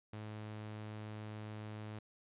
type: tone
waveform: sawtooth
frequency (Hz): 107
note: A2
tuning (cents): -48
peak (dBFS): -40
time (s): 0.13-1.99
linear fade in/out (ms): 5
effects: resampled to 8000 Hz